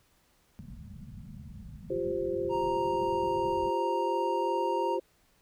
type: low-pass noise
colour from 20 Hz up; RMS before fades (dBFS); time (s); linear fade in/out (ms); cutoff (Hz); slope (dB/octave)
white; -45; 0.59-3.7; 0; 230; 96
type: chord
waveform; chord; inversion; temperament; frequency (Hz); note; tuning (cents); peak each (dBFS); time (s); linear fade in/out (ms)
sine; F suspended second; none; equal; 349.2 / 392 / 523.3; F4 / G4 / C5; 0 / 0 / 0; -33; 1.9-5; 5
type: tone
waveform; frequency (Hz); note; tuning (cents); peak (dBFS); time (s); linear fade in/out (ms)
triangle; 932.3; A#5; 0; -28; 2.49-4.99; 50
effects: pink hiss -67 dBFS RMS until 5.41 s